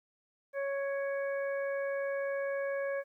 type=harmonic tone with a mistuned harmonic; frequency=554.4 Hz; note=C#5; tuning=in tune; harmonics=1 / 2 / 3 / 4; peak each=-32 / -46 / -41 / -48 dBFS; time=0.53-3.04 s; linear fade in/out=50 ms; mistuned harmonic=4; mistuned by=+16 cents; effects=12-bit